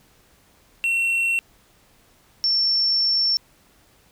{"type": "tone pair in turn", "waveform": ["triangle", "sine"], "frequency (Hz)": [2719, 5424], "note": ["F7", "E8"], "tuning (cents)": [-47, 49], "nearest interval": "octave", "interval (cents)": 1196, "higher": "second", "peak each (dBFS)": -17, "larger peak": "neither", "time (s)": [[0.84, 1.39], [2.44, 3.37]], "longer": "second", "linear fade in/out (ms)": 0, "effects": ["pink hiss -57 dBFS RMS until 4.11 s"]}